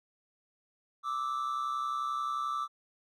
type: tone pair together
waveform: triangle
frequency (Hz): 1174.7 / 1306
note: D6 / E6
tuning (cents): 0 / -17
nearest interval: major second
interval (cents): 183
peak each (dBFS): -30 / -33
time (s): 1.03-2.68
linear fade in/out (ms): 50
effects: tanh soft clip ceiling -24 dBFS